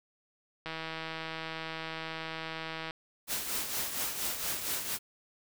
click train, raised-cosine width 0.3 ms, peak -22 dBFS, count 363, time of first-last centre 0.66-2.908 s, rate 161 Hz
white noise with tremolo, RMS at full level -32 dBFS, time 3.27-4.99 s, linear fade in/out 50 ms, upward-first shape triangle, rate 4.3 Hz, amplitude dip 60%
effects none

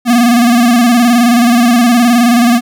square tone with vibrato, 238.9 Hz, A#3, 43 cents sharp, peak -6 dBFS, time 0.05-2.61 s, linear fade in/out 50 ms, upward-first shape square, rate 19 Hz, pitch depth 52 cents each way, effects none

